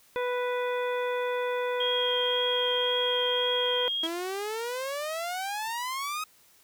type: harmonic tone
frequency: 493.9 Hz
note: B4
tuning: in tune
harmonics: 1 / 2 / 3 / 4 / 5 / 7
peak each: -28 / -34 / -38 / -40 / -42 / -45 dBFS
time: 0.16-3.88 s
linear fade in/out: 0 ms
type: tone with vibrato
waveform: sine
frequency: 3246 Hz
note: G#7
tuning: 40 cents flat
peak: -27 dBFS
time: 1.8-4.07 s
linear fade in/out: 5 ms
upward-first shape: triangle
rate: 1.9 Hz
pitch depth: 14 cents each way
type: exponential sweep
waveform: sawtooth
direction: up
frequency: 321.5 to 1274 Hz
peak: -27 dBFS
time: 4.03-6.24 s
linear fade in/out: 5 ms
effects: white hiss -60 dBFS RMS until 6.63 s